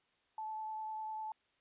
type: tone with vibrato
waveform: sine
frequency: 870 Hz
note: A5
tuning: 20 cents flat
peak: -39 dBFS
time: 0.38-1.32 s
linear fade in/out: 2 ms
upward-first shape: triangle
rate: 10 Hz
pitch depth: 15 cents each way
effects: white hiss -75 dBFS RMS until 1.6 s + resampled to 8000 Hz